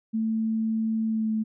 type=tone with pitch glide; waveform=sine; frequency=221.9 to 218.6 Hz; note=A3 to A3; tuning=+15 to -11 cents; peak=-23 dBFS; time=0.13-1.44 s; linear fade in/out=20 ms; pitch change=-26 cents; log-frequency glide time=1.06-1.32 s; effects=none